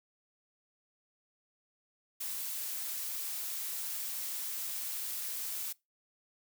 blue noise, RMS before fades -38 dBFS, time 2.2-5.73 s, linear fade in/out 10 ms, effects noise-tail reverb RT60 0.2 s tail -22 dB re dry

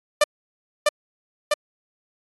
sawtooth tone with echo, 595 Hz, D5, 22 cents sharp, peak -9 dBFS, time 0.21-0.24 s, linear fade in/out 5 ms, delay 650 ms, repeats 2, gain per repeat -2 dB, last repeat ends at 1.54 s, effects AAC 32 kbps

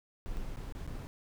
brown noise with dropouts, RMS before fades -39 dBFS, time 0.26-1.07 s, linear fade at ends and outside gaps 0 ms, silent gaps 0.366-0.37 / 0.561-0.57 / 0.724-0.75 / 0.867-0.876 s, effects none

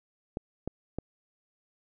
clicks, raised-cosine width 2 ms, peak -19 dBFS, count 3, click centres 0.371 / 0.676 / 0.986 s, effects none

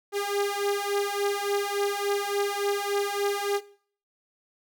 sawtooth beating tone pair, 402.6 / 406.1 Hz, G4 / G#4, +46 / -39 cents, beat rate 3.5 Hz, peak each -25 / -25 dBFS, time 0.12-3.61 s, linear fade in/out 50 ms, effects noise-tail reverb RT60 0.5 s tail -18 dB re dry

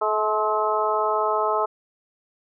harmonic tone with a mistuned harmonic, 214.8 Hz, A3, 41 cents flat, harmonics 2 / 3 / 4 / 5 / 6, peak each -26 / -26 / -26 / -26 / -26 dBFS, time 0.01-1.66 s, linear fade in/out 10 ms, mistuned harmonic 5, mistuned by -30 cents, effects none

